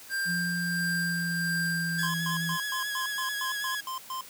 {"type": "tone with tremolo", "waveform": "square", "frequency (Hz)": 1587, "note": "G6", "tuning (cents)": 21, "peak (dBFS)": -28, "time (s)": [0.09, 2.1], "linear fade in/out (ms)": 50, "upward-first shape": "sine", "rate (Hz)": 1.5, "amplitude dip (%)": 30}
{"type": "tone with pitch glide", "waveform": "sine", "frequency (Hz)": [174.61, 165.96], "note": ["F3", "E3"], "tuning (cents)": [0, 12], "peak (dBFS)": -30, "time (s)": [0.25, 2.58], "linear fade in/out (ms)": 50, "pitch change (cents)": -88, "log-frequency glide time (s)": [0.5, 2.2]}
{"type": "tone with vibrato", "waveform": "sawtooth", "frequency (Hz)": 1671, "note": "G#6", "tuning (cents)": 10, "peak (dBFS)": -27, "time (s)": [1.98, 3.81], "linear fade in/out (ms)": 10, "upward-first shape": "sine", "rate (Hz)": 9.2, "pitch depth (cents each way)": 24}
{"type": "tone bursts", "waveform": "square", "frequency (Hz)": 1043, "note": "C6", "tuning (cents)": -6, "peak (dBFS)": -33, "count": 10, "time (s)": [2.03, 4.21], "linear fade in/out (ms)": 2, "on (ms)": 110, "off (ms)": 120}
{"effects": ["white hiss -48 dBFS RMS until 4.29 s", "high-pass 100 Hz 12 dB/octave"]}